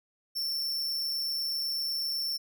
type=tone with amplitude modulation; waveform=45% pulse; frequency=5410 Hz; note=E8; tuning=44 cents sharp; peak=-28 dBFS; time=0.35-2.38 s; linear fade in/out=20 ms; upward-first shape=sine; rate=148 Hz; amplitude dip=40%; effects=none